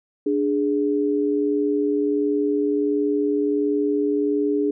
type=tone pair together; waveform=sine; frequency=293.2 / 414.6 Hz; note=D4 / G#4; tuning=-3 / -3 cents; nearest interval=tritone; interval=600 cents; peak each=-21 dBFS; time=0.26-4.71 s; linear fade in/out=5 ms; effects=none